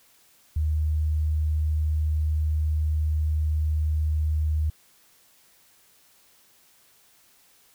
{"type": "tone", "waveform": "sine", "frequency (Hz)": 77, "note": "D#2", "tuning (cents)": -17, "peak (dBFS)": -21, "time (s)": [0.56, 4.7], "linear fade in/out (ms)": 5, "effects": ["white hiss -59 dBFS RMS until 7.74 s"]}